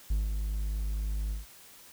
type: tone with ADSR envelope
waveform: triangle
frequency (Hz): 51.91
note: G#1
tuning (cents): 0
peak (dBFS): -22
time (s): 0.1-1.46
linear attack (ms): 8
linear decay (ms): 180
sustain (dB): -5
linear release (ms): 150
effects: white hiss -53 dBFS RMS until 1.92 s

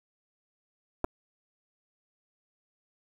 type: clicks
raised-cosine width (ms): 1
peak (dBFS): -15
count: 2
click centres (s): 1.043 / 1.046
effects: 8-bit

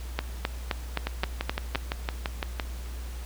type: two click trains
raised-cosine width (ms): 0.3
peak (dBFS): -12 / -10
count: 10 / 7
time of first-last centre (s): 1.07-2.598 / 0.19-1.757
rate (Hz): 5.89 / 3.83
effects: added 60 Hz sine -34 dBFS peak until 3.25 s + pink hiss -47 dBFS RMS until 3.25 s

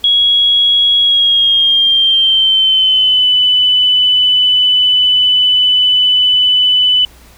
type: tone with pitch glide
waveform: sine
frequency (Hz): 3323 to 2995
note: G#7 to F#7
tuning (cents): 0 to +20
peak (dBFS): -7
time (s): 0.04-7.05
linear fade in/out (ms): 2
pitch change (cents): -180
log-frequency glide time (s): 1-3.31
effects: added 60 Hz sine -42 dBFS peak until 7.37 s + pink hiss -43 dBFS RMS until 7.37 s

